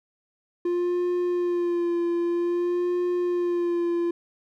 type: tone with vibrato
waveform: triangle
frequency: 349.2 Hz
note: F4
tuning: in tune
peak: -20 dBFS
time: 0.65-4.11 s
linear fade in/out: 5 ms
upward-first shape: sine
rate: 0.52 Hz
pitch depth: 29 cents each way
effects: none